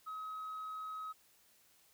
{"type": "tone", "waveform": "sine", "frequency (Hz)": 1273, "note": "D#6", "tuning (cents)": 39, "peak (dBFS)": -39, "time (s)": [0.06, 1.13], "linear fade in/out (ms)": 20, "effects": ["tanh soft clip ceiling -39 dBFS", "white hiss -68 dBFS RMS until 1.93 s"]}